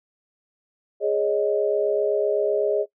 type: chord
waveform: sine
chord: Ab suspended fourth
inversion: none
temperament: equal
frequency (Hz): 415.3 / 554.4 / 622.3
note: Ab4 / Db5 / Eb5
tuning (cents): 0 / 0 / 0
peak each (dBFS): -22 / -25 / -24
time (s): 1-2.86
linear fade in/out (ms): 50
effects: noise-tail reverb RT60 0.1 s tail -20 dB re dry